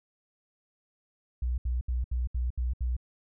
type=tone bursts; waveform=sine; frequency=61.4 Hz; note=B1; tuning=9 cents flat; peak=-26 dBFS; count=7; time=1.42-2.966 s; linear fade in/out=5 ms; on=160 ms; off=71 ms; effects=none